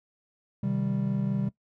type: chord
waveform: triangle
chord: C minor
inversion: none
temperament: equal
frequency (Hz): 130.81 / 155.56 / 196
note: C3 / Eb3 / G3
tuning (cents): 0 / 0 / 0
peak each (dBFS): -28 / -31 / -26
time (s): 0.63-1.49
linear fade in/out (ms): 5
effects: noise-tail reverb RT60 0.1 s tail -18 dB re dry